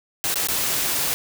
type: noise with dropouts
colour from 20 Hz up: white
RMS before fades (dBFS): -23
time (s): 0.24-1.14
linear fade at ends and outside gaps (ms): 0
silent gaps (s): 0.342-0.357 / 0.471-0.486
effects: none